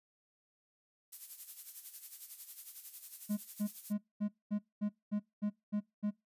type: noise with tremolo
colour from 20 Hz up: violet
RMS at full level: -44 dBFS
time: 1.12-3.93 s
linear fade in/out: 10 ms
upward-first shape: sine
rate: 11 Hz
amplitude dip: 65%
type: tone bursts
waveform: triangle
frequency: 208 Hz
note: G#3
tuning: 3 cents sharp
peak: -29 dBFS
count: 10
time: 3.29-6.11 s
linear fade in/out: 20 ms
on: 84 ms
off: 220 ms
effects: noise-tail reverb RT60 0.2 s tail -23 dB re dry + resampled to 32000 Hz